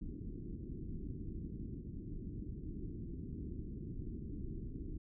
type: low-pass noise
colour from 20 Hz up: pink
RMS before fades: -44 dBFS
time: 0.01-4.98 s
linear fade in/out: 10 ms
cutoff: 360 Hz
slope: 48 dB/octave
effects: none